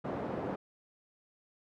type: band-pass noise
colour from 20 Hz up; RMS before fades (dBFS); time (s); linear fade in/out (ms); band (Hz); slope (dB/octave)
pink; -37; 0.04-0.56; 10; 190 to 760; 12
effects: none